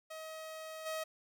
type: tone with level steps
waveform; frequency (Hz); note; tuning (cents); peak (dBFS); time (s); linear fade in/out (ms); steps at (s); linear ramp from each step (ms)
sawtooth; 634; D#5; +32; -40 / -33; 0.1-1.04; 10; 0.85; 20
effects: none